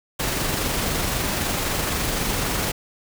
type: noise with amplitude modulation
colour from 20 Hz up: pink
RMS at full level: -23 dBFS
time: 0.19-2.72 s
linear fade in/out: 10 ms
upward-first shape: sine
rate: 23.8 Hz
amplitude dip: 25%
effects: none